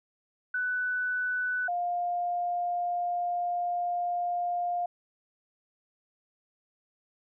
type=tone pair in turn; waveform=sine; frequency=1493 / 704.6 Hz; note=F#6 / F5; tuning=+15 / +15 cents; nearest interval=octave + minor second; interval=1300 cents; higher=first; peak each=-27 dBFS; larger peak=neither; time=0.54-1.68 / 1.68-4.86 s; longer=second; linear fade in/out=5 ms; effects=none